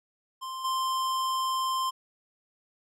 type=tone with level steps; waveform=square; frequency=1046.5 Hz; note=C6; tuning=in tune; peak=-35 / -27 dBFS; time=0.41-1.91 s; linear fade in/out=20 ms; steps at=0.64 s; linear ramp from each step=10 ms; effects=low-pass 12000 Hz 12 dB/octave